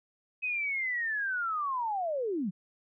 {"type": "linear sweep", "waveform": "sine", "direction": "down", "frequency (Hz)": [2549, 163.8], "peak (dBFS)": -29, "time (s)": [0.42, 2.51], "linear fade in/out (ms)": 20, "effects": []}